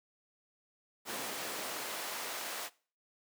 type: noise with high-pass filter sweep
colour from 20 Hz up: pink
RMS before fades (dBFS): -40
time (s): 1.05-2.7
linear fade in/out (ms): 50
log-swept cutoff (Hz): 300 to 720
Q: 0.78
effects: noise-tail reverb RT60 0.4 s tail -21 dB re dry